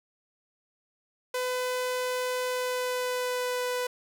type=tone with pitch glide; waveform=sawtooth; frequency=503 to 497.2 Hz; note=B4 to B4; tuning=+32 to +12 cents; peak=-24 dBFS; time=1.34-3.87 s; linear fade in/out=5 ms; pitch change=-20 cents; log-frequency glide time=2.46-3.68 s; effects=none